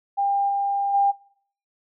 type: tone with level steps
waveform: sine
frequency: 799 Hz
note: G5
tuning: 33 cents sharp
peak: -19 / -21 / -16 dBFS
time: 0.17-1.12 s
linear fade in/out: 20 ms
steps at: 0.48 / 0.93 s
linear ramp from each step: 20 ms
effects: noise-tail reverb RT60 0.6 s tail -23 dB re dry